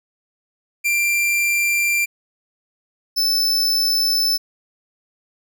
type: tone pair in turn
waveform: 45% pulse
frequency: 2369 / 5272 Hz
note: D7 / E8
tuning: +14 / -1 cents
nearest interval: octave + major second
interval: 1385 cents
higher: second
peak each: -16 / -16 dBFS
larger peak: neither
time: 0.84-2.06 / 3.16-4.38 s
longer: neither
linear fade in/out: 20 ms
effects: none